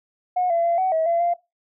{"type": "tone with pitch steps", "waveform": "sine", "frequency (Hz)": [726, 677, 683, 751, 643, 679, 693], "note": ["F#5", "E5", "F5", "F#5", "E5", "F5", "F5"], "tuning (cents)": [-33, 46, -39, 26, -43, -49, -14], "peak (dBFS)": -17, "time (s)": [0.36, 1.34], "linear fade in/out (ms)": 10, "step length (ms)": 140, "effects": ["noise-tail reverb RT60 0.2 s tail -18 dB re dry", "tanh soft clip ceiling -13 dBFS"]}